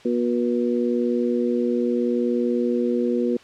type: harmonic tone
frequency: 120.7 Hz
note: B2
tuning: 39 cents flat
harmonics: 2 / 3 / 4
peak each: -22 / -24 / -25 dBFS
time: 0.05-3.37 s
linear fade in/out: 5 ms
effects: white hiss -48 dBFS RMS until 3.43 s + low-pass 4000 Hz 12 dB/octave